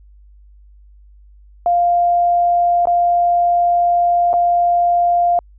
sine tone with dropouts, 698.5 Hz, F5, in tune, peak -11 dBFS, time 1.66-5.39 s, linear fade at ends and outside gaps 1 ms, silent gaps 2.855-2.871 / 4.331-4.338 s, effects added 50 Hz sine -42 dBFS peak until 5.58 s

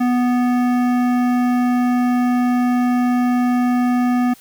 sine tone with hard clipping, 246.6 Hz, B3, 2 cents flat, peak -16 dBFS, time 0-4.34 s, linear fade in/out 10 ms, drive 14 dB, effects white hiss -47 dBFS RMS until 4.4 s

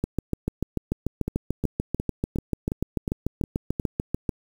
two click trains, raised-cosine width 3 ms, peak -13 / -11 dBFS, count 8 / 30, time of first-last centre 1.28-3.798 / 0.04-4.292 s, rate 2.78 / 6.82 Hz, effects 7-bit

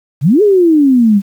sine exponential two-way sweep, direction up then down, 121.5 to 431.6 to 192.1 Hz, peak -5 dBFS, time 0.21-1.22 s, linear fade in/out 50 ms, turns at 0.42 s, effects 7-bit

